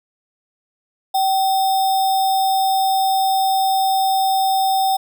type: tone with sample-and-hold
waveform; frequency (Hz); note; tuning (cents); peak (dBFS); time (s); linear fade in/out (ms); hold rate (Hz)
sine; 770; G5; -31; -14; 1.14-4.97; 10; 4410
effects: none